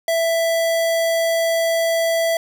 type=tone; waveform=square; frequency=662 Hz; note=E5; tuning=7 cents sharp; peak=-17 dBFS; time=0.08-2.37 s; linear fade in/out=2 ms; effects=none